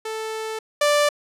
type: tone pair in turn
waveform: sawtooth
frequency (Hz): 440 / 587.3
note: A4 / D5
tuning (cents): 0 / 0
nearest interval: perfect fourth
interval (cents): 500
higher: second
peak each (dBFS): -23 / -12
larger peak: second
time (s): 0.05-0.59 / 0.81-1.09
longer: first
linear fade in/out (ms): 5
effects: low-pass 11000 Hz 12 dB/octave